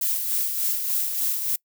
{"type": "noise with tremolo", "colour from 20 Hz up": "violet", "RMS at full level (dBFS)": -23, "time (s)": [0.01, 1.56], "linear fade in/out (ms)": 5, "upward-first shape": "sine", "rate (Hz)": 3.4, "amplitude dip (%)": 45, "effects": ["noise-tail reverb RT60 0.1 s tail -25 dB re dry"]}